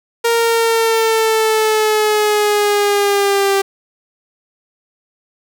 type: linear sweep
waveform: sawtooth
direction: down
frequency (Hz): 466.2 to 392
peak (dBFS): -8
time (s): 0.24-3.62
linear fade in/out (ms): 10
effects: none